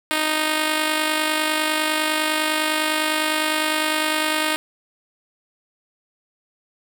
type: tone with amplitude modulation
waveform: 5% pulse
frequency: 310 Hz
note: D#4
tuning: 6 cents flat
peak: -6 dBFS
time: 0.11-4.56 s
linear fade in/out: 0 ms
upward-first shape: sine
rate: 49.9 Hz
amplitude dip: 40%
effects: none